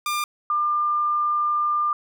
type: tone pair in turn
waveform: sawtooth / sine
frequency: 1198 / 1198 Hz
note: D6 / D6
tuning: +34 / +34 cents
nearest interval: unison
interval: 0 cents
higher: neither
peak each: -19 dBFS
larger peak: neither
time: 0.06-0.24 / 0.5-1.93 s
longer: second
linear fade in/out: 2 ms
effects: none